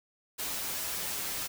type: noise with comb filter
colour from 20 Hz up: white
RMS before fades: -35 dBFS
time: 0.38-1.48 s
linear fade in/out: 20 ms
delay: 8.5 ms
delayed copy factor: -0.6
effects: none